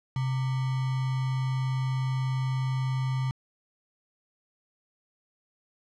sine tone with sample-and-hold, 130.81 Hz, C3, in tune, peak -25 dBFS, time 0.16-3.31 s, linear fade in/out 2 ms, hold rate 1050 Hz, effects low-pass 5000 Hz 12 dB/octave

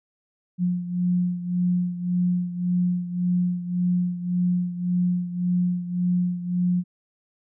sine beating tone pair, 177.9 / 179.7 Hz, F3 / F3, +32 / +50 cents, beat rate 1.8 Hz, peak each -22 / -27 dBFS, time 0.58-6.84 s, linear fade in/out 50 ms, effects none

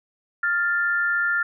sine tone pair together, 1401.7 / 1766 Hz, F6 / A6, +6 / +6 cents, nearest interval major third, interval 400 cents, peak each -21 / -24 dBFS, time 0.43-1.43 s, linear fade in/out 5 ms, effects none

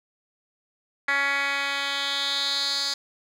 10% pulse tone with band-pass filter sweep, 279.7 Hz, C#4, 16 cents sharp, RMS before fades -26 dBFS, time 1.08-2.94 s, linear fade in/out 5 ms, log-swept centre 2000 to 4900 Hz, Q 3.7, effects none

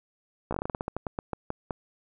slowing click train, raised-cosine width 1 ms, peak -16 dBFS, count 17, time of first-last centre 0.51-1.708 s, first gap 15 ms, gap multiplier 1.19, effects none

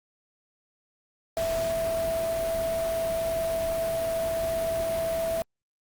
sine tone in noise, 659.3 Hz, E5, in tune, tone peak -25 dBFS, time 1.37-5.42 s, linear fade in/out 0 ms, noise pink, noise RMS -36 dBFS, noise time 1.37-5.42 s, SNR +8 dB, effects Opus 48 kbps

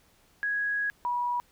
sine tone pair in turn, 1661.2 / 970.4 Hz, G#6 / B5, 0 / -31 cents, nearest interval major sixth, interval 931 cents, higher first, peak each -26 dBFS, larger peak neither, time 0.43-0.9 / 1.05-1.4 s, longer first, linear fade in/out 0 ms, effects pink hiss -63 dBFS RMS until 1.51 s

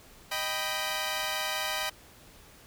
10% pulse chord, Eb augmented, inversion none, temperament equal, 622.3 / 784 / 987.8 Hz, Eb5 / G5 / B5, 0 / 0 / 0 cents, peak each -26 dBFS, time 0.31-1.9 s, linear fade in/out 10 ms, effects pink hiss -54 dBFS RMS until 2.66 s

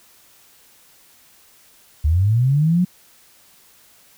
sine linear sweep, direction up, 70.5 to 185 Hz, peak -13 dBFS, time 2.04-2.85 s, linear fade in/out 10 ms, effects white hiss -52 dBFS RMS until 4.17 s

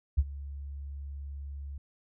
sine tone with ADSR envelope, 70.3 Hz, C#2, 25 cents sharp, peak -18 dBFS, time 0.17-1.78 s, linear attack 18 ms, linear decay 43 ms, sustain -19 dB, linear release 4 ms, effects none

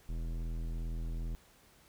square tone with low-pass filter, 41.2 Hz, E1, in tune, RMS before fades -37 dBFS, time 0.09-1.35 s, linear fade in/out 0 ms, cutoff 290 Hz, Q 0.66, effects pink hiss -63 dBFS RMS until 1.88 s

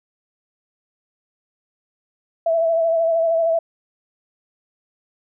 sine tone with vibrato, 660 Hz, E5, 2 cents sharp, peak -15 dBFS, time 2.46-3.59 s, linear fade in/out 5 ms, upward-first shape sine, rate 13 Hz, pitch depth 32 cents each way, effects none

